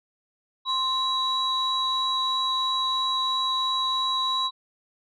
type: tone pair together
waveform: sine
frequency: 1046.5 / 3899 Hz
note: C6 / B7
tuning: 0 / -23 cents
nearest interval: octave + major seventh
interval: 2277 cents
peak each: -25 / -24 dBFS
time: 0.65-4.51 s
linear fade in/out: 50 ms
effects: tanh soft clip ceiling -16 dBFS